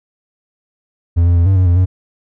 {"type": "tone with pitch steps", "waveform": "triangle", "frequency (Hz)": [85.2, 86.9, 85.5, 96.2, 92.2, 87.1, 92.1], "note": ["F2", "F2", "F2", "G2", "F#2", "F2", "F#2"], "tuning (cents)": [-42, -8, -36, -32, -6, -4, -7], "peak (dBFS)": -6, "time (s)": [1.16, 1.86], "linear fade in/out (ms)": 20, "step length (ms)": 100, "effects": []}